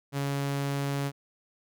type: tone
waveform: sawtooth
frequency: 140.2 Hz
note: C#3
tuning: 20 cents sharp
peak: -24 dBFS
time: 0.12-1.12 s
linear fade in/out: 50 ms
effects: none